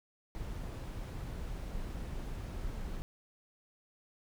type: noise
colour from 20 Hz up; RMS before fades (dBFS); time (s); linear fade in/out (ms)
brown; -40; 0.35-3.02; 0
effects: none